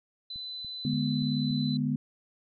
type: tone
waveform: sine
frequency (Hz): 4012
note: B7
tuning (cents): +26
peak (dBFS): -36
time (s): 0.3-1.77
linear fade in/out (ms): 5
type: click train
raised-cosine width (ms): 5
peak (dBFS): -38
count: 5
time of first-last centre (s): 0.36-1.509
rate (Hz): 3.48
type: chord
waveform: sine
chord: G# diminished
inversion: second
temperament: equal with one note detuned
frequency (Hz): 146.83 / 208.6 / 246.9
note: D3 / G#3 / B3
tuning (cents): 0 / +8 / 0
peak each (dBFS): -30 / -32 / -29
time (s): 0.85-1.96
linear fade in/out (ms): 2
effects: none